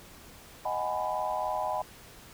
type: chord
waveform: sine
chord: G# minor seventh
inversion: second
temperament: just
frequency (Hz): 623 / 747.5 / 830.6 / 996.7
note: D#5 / F#5 / G#5 / B5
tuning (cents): +2 / +17 / 0 / +16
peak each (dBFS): -34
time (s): 0.65-1.82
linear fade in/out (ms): 5
effects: pink hiss -51 dBFS RMS until 2.33 s